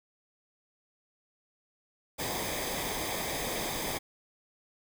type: noise with comb filter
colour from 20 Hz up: pink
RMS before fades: -34 dBFS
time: 2.18-3.99 s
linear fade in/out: 20 ms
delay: 0.71 ms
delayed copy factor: -0.65
effects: none